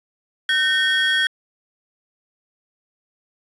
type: tone cluster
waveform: triangle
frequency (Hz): 1529 / 1830 / 3298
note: G6 / A#6 / G#7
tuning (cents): -44 / -32 / -13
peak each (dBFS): -19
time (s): 0.49-1.27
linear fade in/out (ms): 2
effects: resampled to 24000 Hz + 7-bit